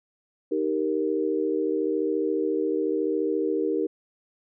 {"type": "chord", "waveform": "sine", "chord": "Eb major", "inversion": "none", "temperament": "equal", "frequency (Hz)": [311.1, 392, 466.2], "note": ["Eb4", "G4", "Bb4"], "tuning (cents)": [0, 0, 0], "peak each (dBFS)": -27, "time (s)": [0.51, 3.87], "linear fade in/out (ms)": 10, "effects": []}